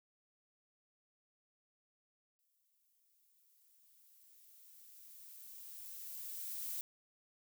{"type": "noise with exponential growth", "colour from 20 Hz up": "violet", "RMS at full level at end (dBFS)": -41, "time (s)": [2.39, 6.81], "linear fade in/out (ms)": 0, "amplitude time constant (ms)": 960, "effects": []}